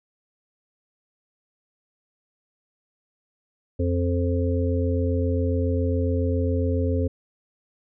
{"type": "harmonic tone", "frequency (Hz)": 87.31, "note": "F2", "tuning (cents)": 0, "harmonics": [1, 3, 5, 6], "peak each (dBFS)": [-22, -27, -29, -30], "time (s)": [3.79, 7.08], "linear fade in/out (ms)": 10, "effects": []}